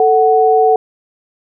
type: tone pair together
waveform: sine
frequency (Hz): 442 / 743.4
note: A4 / F#5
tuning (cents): +8 / +8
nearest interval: major sixth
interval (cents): 900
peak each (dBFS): -10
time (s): 0-0.76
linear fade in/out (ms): 2
effects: none